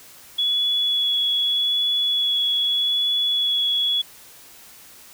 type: tone with vibrato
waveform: sine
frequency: 3384 Hz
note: G#7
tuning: 32 cents sharp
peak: -18 dBFS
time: 0.38-4.02 s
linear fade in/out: 10 ms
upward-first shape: sine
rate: 0.82 Hz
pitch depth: 10 cents each way
effects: white hiss -46 dBFS RMS until 5.13 s